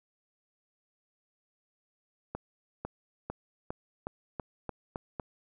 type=accelerating click train; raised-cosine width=1 ms; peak=-21 dBFS; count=9; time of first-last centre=2.35-5.198 s; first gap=500 ms; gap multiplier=0.9; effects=none